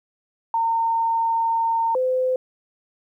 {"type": "tone pair in turn", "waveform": "sine", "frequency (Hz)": [913, 512.4], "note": ["A#5", "C5"], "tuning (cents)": [-36, -36], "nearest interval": "minor seventh", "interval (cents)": 1000, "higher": "first", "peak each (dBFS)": -18, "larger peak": "neither", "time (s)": [[0.54, 1.95], [1.95, 2.36]], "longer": "first", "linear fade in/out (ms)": 2, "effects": ["10-bit"]}